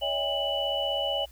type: tone cluster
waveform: sine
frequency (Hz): 567 / 643 / 807 / 2965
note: C#5 / E5 / G#5 / F#7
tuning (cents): +39 / -43 / -50 / +3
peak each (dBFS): -31 / -33 / -34 / -29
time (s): 0.01-1.26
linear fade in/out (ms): 20
effects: added 60 Hz sine -49 dBFS peak until 1.31 s + white hiss -58 dBFS RMS until 1.31 s